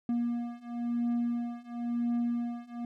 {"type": "beating tone pair", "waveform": "triangle", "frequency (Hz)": [237.3, 238.27], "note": ["A#3", "A#3"], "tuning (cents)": [31, 38], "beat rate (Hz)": 0.97, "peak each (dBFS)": [-31, -30], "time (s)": [0.09, 2.85], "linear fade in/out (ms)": 2, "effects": []}